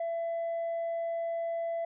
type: tone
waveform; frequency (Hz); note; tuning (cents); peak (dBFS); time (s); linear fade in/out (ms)
sine; 670; E5; +28; -28; 0-1.85; 5
effects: tanh soft clip ceiling -29 dBFS